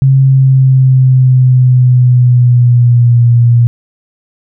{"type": "tone with pitch glide", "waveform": "sine", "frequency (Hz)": [134.3, 118.96], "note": ["C3", "A#2"], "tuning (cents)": [46, 36], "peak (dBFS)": -3, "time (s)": [0.02, 3.67], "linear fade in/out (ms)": 0, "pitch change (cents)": -210, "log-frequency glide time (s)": [0.21, 3.25], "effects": []}